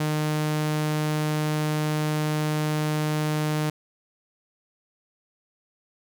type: tone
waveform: sawtooth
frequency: 152.7 Hz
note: D#3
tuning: 32 cents flat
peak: -19 dBFS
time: 0-3.7 s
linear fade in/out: 5 ms
effects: none